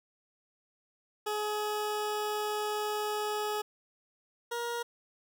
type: tone pair in turn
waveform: 20% pulse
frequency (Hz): 421.9 / 473.2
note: G#4 / A#4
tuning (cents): +27 / +26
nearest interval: major second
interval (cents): 199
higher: second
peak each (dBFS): -26 / -28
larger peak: first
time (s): 1.26-3.62 / 4.51-4.83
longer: first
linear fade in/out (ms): 10
effects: none